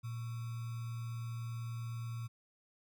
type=tone with sample-and-hold; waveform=sine; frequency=116.2 Hz; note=A#2; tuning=5 cents flat; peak=-38 dBFS; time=0.03-2.28 s; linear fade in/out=20 ms; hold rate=1225 Hz; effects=none